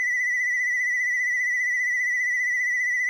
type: tone with vibrato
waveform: sine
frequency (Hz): 1978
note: B6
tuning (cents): +2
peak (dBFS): -19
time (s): 0-3.09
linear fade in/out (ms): 0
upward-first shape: sine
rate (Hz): 15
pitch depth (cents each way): 46
effects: tanh soft clip ceiling -20 dBFS + 9-bit